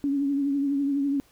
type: tone with vibrato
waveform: sine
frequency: 280.2 Hz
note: C#4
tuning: 19 cents sharp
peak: -22 dBFS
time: 0.04-1.2 s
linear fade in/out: 0 ms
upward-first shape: triangle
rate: 12 Hz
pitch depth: 51 cents each way
effects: pink hiss -60 dBFS RMS until 1.31 s